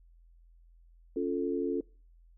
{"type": "chord", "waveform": "sine", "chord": "Db augmented", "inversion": "none", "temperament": "equal", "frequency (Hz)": [277.2, 349.2, 440], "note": ["Db4", "F4", "A4"], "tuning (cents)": [0, 0, 0], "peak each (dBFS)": -33, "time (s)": [1.16, 1.81], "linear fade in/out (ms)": 5, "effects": ["noise-tail reverb RT60 0.4 s tail -24 dB re dry", "added 42 Hz sine -56 dBFS peak until 2.37 s"]}